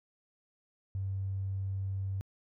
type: tone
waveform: triangle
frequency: 96.7 Hz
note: G2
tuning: 23 cents flat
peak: -28 dBFS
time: 0.95-2.21 s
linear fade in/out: 0 ms
effects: tanh soft clip ceiling -30 dBFS